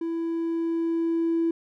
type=tone with level ramp; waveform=triangle; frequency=331.8 Hz; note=E4; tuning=11 cents sharp; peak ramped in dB=-24 to -17 dBFS; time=0.01-1.51 s; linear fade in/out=5 ms; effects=tanh soft clip ceiling -18 dBFS